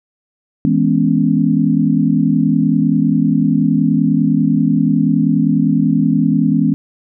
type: chord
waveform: sine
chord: C# minor seventh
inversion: first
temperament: equal with one note detuned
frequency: 162.26 / 207.7 / 246.9 / 277.2 Hz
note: E3 / G#3 / B3 / C#4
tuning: -27 / 0 / 0 / 0 cents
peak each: -16 dBFS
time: 0.65-6.74 s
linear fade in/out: 0 ms
effects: none